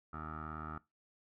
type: tone with low-pass filter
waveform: 15% pulse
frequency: 77.78 Hz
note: D#2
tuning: in tune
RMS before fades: -44 dBFS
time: 0.13-0.78 s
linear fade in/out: 5 ms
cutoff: 1300 Hz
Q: 8.9
effects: noise-tail reverb RT60 0.2 s tail -19 dB re dry